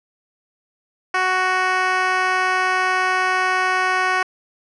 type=tone with band-pass filter; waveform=10% pulse; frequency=370.9 Hz; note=F#4; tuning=4 cents sharp; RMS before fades=-19 dBFS; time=1.14-4.23 s; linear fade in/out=5 ms; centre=1400 Hz; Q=0.74; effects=resampled to 24000 Hz